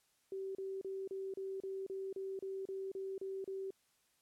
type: tone bursts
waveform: sine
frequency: 385.5 Hz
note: G4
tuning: 29 cents flat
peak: -39 dBFS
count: 13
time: 0.32-3.706 s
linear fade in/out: 2 ms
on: 230 ms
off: 33 ms
effects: white hiss -75 dBFS RMS until 4.21 s + low-pass 12000 Hz 12 dB/octave